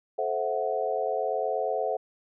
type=chord; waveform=sine; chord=F# half-diminished seventh; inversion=first; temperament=equal with one note detuned; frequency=434.7 / 523.3 / 659.3 / 740 Hz; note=A4 / C5 / E5 / F#5; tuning=-21 / 0 / 0 / 0 cents; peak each=-31 dBFS; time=0.18-1.97 s; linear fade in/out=10 ms; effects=none